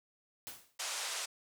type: noise with exponential decay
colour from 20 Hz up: white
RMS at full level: -42 dBFS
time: 0.47-0.78 s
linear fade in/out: 0 ms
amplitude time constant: 66 ms
type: band-pass noise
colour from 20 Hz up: white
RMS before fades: -39 dBFS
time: 0.79-1.26 s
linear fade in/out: 10 ms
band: 540 to 8600 Hz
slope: 24 dB/octave
effects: none